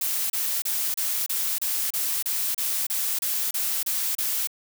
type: noise bursts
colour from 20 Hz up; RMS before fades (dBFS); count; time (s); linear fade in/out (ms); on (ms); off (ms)
blue; -26; 14; 0.01-4.473; 5; 290; 31
effects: none